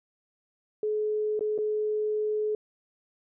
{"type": "tone with dropouts", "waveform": "sine", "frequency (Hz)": 426.1, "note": "G#4", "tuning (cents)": 44, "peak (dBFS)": -25, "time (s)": [0.83, 2.55], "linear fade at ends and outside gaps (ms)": 2, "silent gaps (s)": [[1.393, 1.408], [1.579, 1.586]], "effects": []}